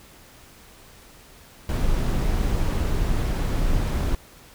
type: noise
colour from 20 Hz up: brown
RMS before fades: -22 dBFS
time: 1.69-4.15 s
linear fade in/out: 2 ms
effects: pink hiss -49 dBFS RMS until 4.54 s